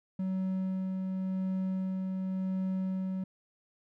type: tone with tremolo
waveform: triangle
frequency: 188.3 Hz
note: F#3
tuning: 31 cents sharp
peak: -27 dBFS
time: 0.19-3.24 s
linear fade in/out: 5 ms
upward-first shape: sine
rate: 0.91 Hz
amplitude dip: 25%
effects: none